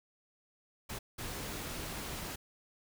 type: noise bursts at uneven times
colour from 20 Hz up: pink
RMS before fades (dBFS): -41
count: 2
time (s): 0.89-0.99 / 1.18-2.36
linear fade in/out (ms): 10
effects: none